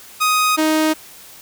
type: tone pair in turn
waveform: sawtooth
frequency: 1250 / 312.5 Hz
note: D#6 / D#4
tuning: +8 / +8 cents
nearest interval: 2 octaves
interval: 2400 cents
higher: first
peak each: -10 dBFS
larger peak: neither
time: 0.2-0.57 / 0.57-0.94 s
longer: neither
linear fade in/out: 20 ms
effects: white hiss -41 dBFS RMS until 1.41 s